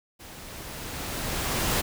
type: noise with level ramp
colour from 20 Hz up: pink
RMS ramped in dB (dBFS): -45 to -24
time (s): 0.19-1.82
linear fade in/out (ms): 20
effects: none